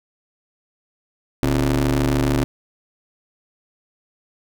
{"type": "ring-modulated tone", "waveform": "25% pulse", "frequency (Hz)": 73.1, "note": "D2", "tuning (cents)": -7, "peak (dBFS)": -10, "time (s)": [1.43, 2.44], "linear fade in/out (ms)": 0, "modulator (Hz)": 196, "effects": []}